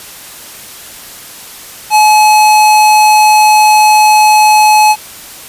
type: tone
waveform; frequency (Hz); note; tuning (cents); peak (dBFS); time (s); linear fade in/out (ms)
square; 853; G#5; +46; -4; 1.9-4.96; 50
effects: white hiss -30 dBFS RMS until 5.48 s + resampled to 32000 Hz